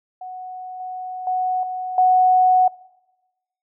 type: tone with level steps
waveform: sine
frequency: 739 Hz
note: F#5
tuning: 2 cents flat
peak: -30 / -27 / -18 / -24 / -11 dBFS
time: 0.21-2.68 s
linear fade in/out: 5 ms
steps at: 0.8 / 1.27 / 1.63 / 1.98 s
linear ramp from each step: 2 ms
effects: noise-tail reverb RT60 1.0 s tail -21 dB re dry